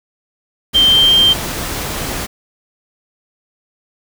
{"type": "tone in noise", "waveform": "sine", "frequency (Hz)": 3151, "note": "G7", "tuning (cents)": 8, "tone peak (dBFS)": -7, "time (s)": [0.74, 1.34], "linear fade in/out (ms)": 20, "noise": "pink", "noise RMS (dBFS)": -22, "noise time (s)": [0.73, 2.27], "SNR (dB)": 12, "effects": []}